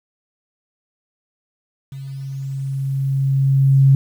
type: tone with level ramp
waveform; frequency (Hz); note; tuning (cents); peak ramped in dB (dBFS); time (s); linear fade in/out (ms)
sine; 135.9; C#3; -34; -29 to -7; 1.92-3.95; 2
effects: 8-bit